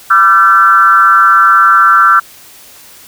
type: tone with frequency modulation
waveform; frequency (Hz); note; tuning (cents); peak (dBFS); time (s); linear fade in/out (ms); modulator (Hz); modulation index
sine; 1358; F6; -49; -3; 0.1-2.2; 10; 182; 0.92
effects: white hiss -37 dBFS RMS until 3.07 s